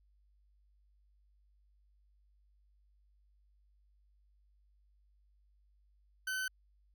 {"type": "tone", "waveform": "40% pulse", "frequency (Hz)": 1521, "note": "F#6", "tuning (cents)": 47, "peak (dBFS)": -34, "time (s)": [6.27, 6.48], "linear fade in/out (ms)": 5, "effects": ["added 50 Hz sine -66 dBFS peak until 6.94 s"]}